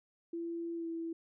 sine tone with pitch glide, 336.9 to 330.7 Hz, E4 to E4, +38 to +6 cents, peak -36 dBFS, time 0.33-1.13 s, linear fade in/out 5 ms, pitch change -32 cents, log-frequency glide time 0.75-0.87 s, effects none

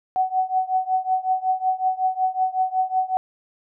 sine tone with tremolo, 749 Hz, F#5, 21 cents sharp, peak -15 dBFS, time 0.16-3.17 s, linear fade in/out 0 ms, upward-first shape triangle, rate 5.4 Hz, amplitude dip 95%, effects none

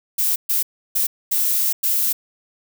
violet noise bursts at uneven times, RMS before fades -19 dBFS, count 5, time 0.18-0.36 / 0.49-0.63 / 0.95-1.07 / 1.31-1.73 / 1.83-2.13 s, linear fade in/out 10 ms, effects none

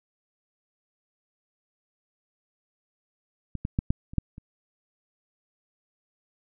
clicks, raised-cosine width 5 ms, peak -20 / -16 / -11 / -10 / -29 / -9 / -29 dBFS, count 7, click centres 3.553 / 3.651 / 3.789 / 3.905 / 4.135 / 4.183 / 4.381 s, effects none

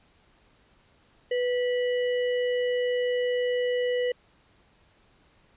sine tone with sample-and-hold, 493.9 Hz, B4, in tune, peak -23 dBFS, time 1.31-4.12 s, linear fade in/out 5 ms, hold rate 2450 Hz, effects pink hiss -62 dBFS RMS until 5.56 s + resampled to 8000 Hz

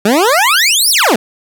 20% pulse exponential two-way sweep, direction up then down, 193.3 to 5690 to 193.3 Hz, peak -3 dBFS, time 0.05-1.16 s, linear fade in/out 5 ms, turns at 0.9 s, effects none

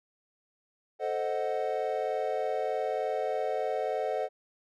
triangle chord, A diminished seventh, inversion none, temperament equal, 440 / 523.3 / 622.3 / 740 Hz, A4 / C5 / Eb5 / Gb5, 0 / 0 / 0 / 0 cents, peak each -32 dBFS, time 0.99-4.29 s, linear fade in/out 50 ms, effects none

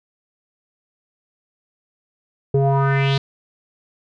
square tone with low-pass filter sweep, 137.3 Hz, C#3, 16 cents flat, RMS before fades -17 dBFS, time 2.54-3.18 s, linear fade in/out 5 ms, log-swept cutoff 440 to 4200 Hz, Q 4, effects none

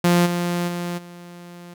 sawtooth tone with level steps, 174.61 Hz, F3, in tune, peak -10 / -17 / -21 / -34 dBFS, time 0.04-1.74 s, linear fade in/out 5 ms, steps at 0.25 / 0.67 / 0.97 s, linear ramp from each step 20 ms, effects none

